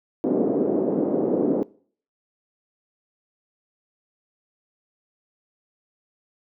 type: band-pass noise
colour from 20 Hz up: white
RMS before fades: -22 dBFS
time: 0.24-1.63 s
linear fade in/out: 0 ms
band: 220 to 440 Hz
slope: 24 dB/octave
effects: noise-tail reverb RT60 0.5 s tail -22 dB re dry